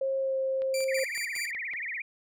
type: tone with pitch glide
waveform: sine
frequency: 537 to 530.8 Hz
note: C5 to C5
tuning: +45 to +25 cents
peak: -26 dBFS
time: 0.01-1.04 s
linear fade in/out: 5 ms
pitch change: -20 cents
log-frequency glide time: 0.19-0.37 s
type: click train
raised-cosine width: 0.3 ms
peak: -31 dBFS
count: 7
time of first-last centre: 0.62-1.735 s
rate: 5.38 Hz
type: tone with tremolo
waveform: 15% pulse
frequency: 2346 Hz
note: D7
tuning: 2 cents flat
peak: -26 dBFS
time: 0.74-1.51 s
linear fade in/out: 2 ms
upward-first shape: square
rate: 4.9 Hz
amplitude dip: 75%
type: tone with vibrato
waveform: sine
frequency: 2093 Hz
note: C7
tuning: in tune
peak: -32 dBFS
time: 0.88-2.02 s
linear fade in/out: 5 ms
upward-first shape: triangle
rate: 17 Hz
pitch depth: 280 cents each way
effects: none